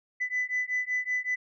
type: beating tone pair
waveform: sine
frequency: 1996 / 2001.3 Hz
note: B6 / B6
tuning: +18 / +22 cents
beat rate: 5.3 Hz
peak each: -29 dBFS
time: 0.2-1.36 s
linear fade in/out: 20 ms
effects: tanh soft clip ceiling -22 dBFS